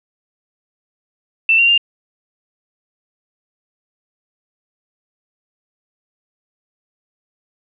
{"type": "tone with pitch steps", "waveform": "sine", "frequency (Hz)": [2671, 2761, 2797], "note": ["E7", "F7", "F7"], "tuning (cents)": [22, -20, 2], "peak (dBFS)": -9, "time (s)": [1.49, 1.778], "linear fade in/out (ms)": 2, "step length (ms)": 96, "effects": []}